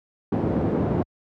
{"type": "band-pass noise", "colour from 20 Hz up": "pink", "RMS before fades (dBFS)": -23, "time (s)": [0.32, 1.03], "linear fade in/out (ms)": 5, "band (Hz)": [120, 480], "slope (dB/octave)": 12, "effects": ["high-pass 60 Hz 12 dB/octave"]}